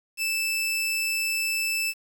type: tone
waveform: sawtooth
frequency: 2637 Hz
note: E7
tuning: in tune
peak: -21 dBFS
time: 0.17-1.94 s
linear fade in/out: 50 ms
effects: 8-bit